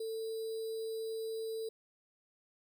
sine tone with sample-and-hold, 446.4 Hz, A4, 25 cents sharp, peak -36 dBFS, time 0-1.69 s, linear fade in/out 5 ms, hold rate 4410 Hz, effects none

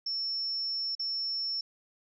sine tone with dropouts, 5400 Hz, E8, 41 cents sharp, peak -30 dBFS, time 0.06-1.61 s, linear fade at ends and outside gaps 5 ms, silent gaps 0.952-0.994 s, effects none

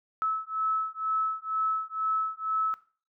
sine beating tone pair, 1299 / 1301.1 Hz, E6 / E6, -26 / -23 cents, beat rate 2.1 Hz, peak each -30 dBFS, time 0.22-2.74 s, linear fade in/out 0 ms, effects noise-tail reverb RT60 0.4 s tail -17 dB re dry

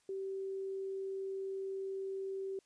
sine tone, 386.5 Hz, G4, 24 cents flat, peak -37 dBFS, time 0.09-2.59 s, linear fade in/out 2 ms, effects white hiss -73 dBFS RMS until 2.65 s + resampled to 22050 Hz

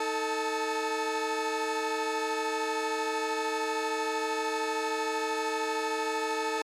30% pulse tone cluster, 313.7 / 444 / 875 / 1280 Hz, D#4 / A4 / A5 / D#6, +14 / +16 / -10 / +49 cents, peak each -36 / -29 / -31 / -35 dBFS, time 0-6.62 s, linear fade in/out 5 ms, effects low-pass 8000 Hz 12 dB/octave + AAC 64 kbps

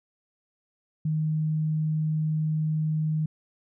sine tone, 155.56 Hz, D#3, in tune, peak -23 dBFS, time 1.05-3.26 s, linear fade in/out 5 ms, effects none

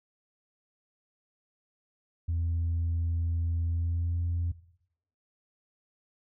sine tone with pitch glide, 83.8 to 85.66 Hz, E2 to F2, +29 to -33 cents, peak -25 dBFS, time 2.28-4.52 s, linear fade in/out 10 ms, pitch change +38 cents, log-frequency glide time 3.65-4.18 s, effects noise-tail reverb RT60 0.7 s tail -18 dB re dry + tanh soft clip ceiling -24 dBFS

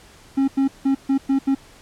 triangle tone bursts at uneven times, 271.3 Hz, C#4, 37 cents flat, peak -13 dBFS, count 6, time 0.37-0.48 / 0.57-0.68 / 0.85-0.95 / 1.09-1.18 / 1.29-1.39 / 1.47-1.55 s, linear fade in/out 10 ms, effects pink hiss -48 dBFS RMS until 1.81 s + low-pass 10000 Hz 12 dB/octave

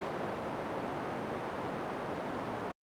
white band-pass noise, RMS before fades -37 dBFS, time 0.01-2.72 s, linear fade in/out 10 ms, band 140 to 850 Hz, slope 12 dB/octave, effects Opus 48 kbps

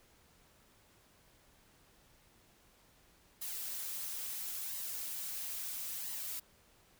blue noise with flanger, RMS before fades -41 dBFS, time 3.41-6.4 s, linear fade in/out 10 ms, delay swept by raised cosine 0.99 to 6.79 ms, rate 0.74 Hz, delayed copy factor +0.5, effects pink hiss -66 dBFS RMS until 6.99 s

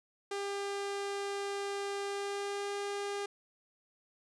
sawtooth tone with pitch glide, 400 to 403.5 Hz, G4 to G#4, +35 to -50 cents, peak -31 dBFS, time 0.31-3.26 s, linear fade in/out 5 ms, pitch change +15 cents, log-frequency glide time 2.06-2.74 s, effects resampled to 22050 Hz

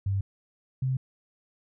sine tone pair in turn, 98 / 130.81 Hz, G2 / C3, 0 / 0 cents, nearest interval perfect fourth, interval 500 cents, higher second, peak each -24 dBFS, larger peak neither, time 0.06-0.21 / 0.82-0.97 s, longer neither, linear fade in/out 5 ms, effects none

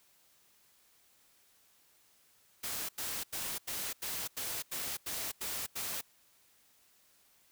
white noise bursts, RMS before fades -38 dBFS, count 10, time 2.63-6.013 s, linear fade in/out 10 ms, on 260 ms, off 87 ms, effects white hiss -67 dBFS RMS until 7.51 s

